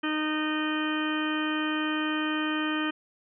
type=harmonic tone; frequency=308 Hz; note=D#4; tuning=17 cents flat; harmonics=1 / 2 / 3 / 4 / 5 / 6 / 8 / 9 / 10; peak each=-28 / -41 / -40 / -35 / -36 / -36 / -38 / -46 / -37 dBFS; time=0.03-2.91 s; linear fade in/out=10 ms; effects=none